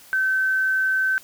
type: tone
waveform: sine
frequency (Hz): 1537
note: G6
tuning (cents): -35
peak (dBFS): -18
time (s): 0.13-1.18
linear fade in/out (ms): 0
effects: white hiss -48 dBFS RMS until 1.23 s